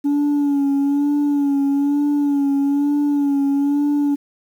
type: tone with vibrato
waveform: sine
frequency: 284.6 Hz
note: C#4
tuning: 46 cents sharp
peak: -12 dBFS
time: 0.04-4.16 s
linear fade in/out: 20 ms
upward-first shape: sine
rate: 1.1 Hz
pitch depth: 38 cents each way
effects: tanh soft clip ceiling -14 dBFS + 8-bit